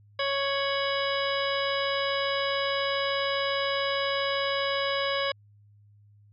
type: harmonic tone with a mistuned harmonic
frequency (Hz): 554.4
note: C#5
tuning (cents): 0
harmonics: 1 / 2 / 3 / 4 / 5 / 6 / 7 / 9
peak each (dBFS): -29 / -32 / -34 / -35 / -36 / -37 / -37 / -39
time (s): 0.19-5.32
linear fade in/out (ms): 5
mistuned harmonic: 5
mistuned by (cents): +110
effects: added 103 Hz sine -54 dBFS peak until 6.32 s